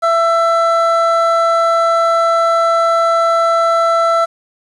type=tone pair together; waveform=triangle; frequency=667.6 / 1334 Hz; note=E5 / E6; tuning=+22 / +20 cents; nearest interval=octave; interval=1198 cents; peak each=-11 dBFS; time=0.02-4.26 s; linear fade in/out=20 ms; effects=resampled to 24000 Hz + 7-bit